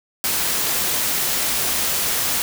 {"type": "noise", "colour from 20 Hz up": "white", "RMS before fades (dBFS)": -21, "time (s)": [0.24, 2.42], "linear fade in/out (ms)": 0, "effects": []}